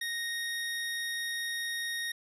25% pulse tone, 1864.7 Hz, A#6, in tune, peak -29 dBFS, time 0.01-2.12 s, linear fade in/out 5 ms, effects resampled to 32000 Hz + 11-bit

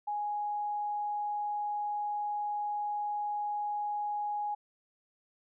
sine tone, 830.6 Hz, G#5, in tune, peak -31 dBFS, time 0.07-4.55 s, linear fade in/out 10 ms, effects none

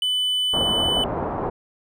triangle tone, 3000 Hz, F#7, 23 cents sharp, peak -18 dBFS, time 0.02-1.04 s, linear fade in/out 2 ms
white low-pass noise, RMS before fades -26 dBFS, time 0.53-1.5 s, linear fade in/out 10 ms, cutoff 940 Hz, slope 24 dB/octave
effects none

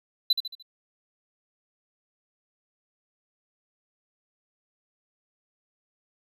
triangle tone with echo, 4006 Hz, B7, 24 cents sharp, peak -16 dBFS, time 0.3-0.33 s, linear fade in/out 5 ms, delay 74 ms, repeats 4, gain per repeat -7 dB, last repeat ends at 0.626 s, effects none

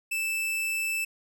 45% pulse tone, 2639 Hz, E7, 1 cent sharp, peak -27 dBFS, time 0.11-1.05 s, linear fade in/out 10 ms, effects none

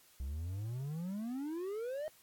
triangle exponential sweep, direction up, 63 to 634 Hz, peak -35 dBFS, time 0.2-2.08 s, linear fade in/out 0 ms, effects white hiss -64 dBFS RMS until 2.22 s + AAC 64 kbps

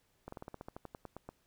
slowing click train, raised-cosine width 1 ms, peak -30 dBFS, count 14, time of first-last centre 0.28-1.29 s, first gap 44 ms, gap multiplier 1.09, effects pink hiss -74 dBFS RMS until 1.46 s

